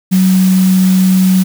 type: tone in noise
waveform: sine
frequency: 186.8 Hz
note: F#3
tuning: 17 cents sharp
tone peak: -6 dBFS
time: 0.11-1.44 s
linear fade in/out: 20 ms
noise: white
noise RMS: -24 dBFS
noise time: 0.11-1.44 s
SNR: +15 dB
effects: none